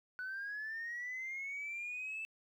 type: linear sweep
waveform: sine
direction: up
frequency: 1480 to 2647 Hz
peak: -38 dBFS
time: 0.19-2.25 s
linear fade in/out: 0 ms
effects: tanh soft clip ceiling -36 dBFS + 12-bit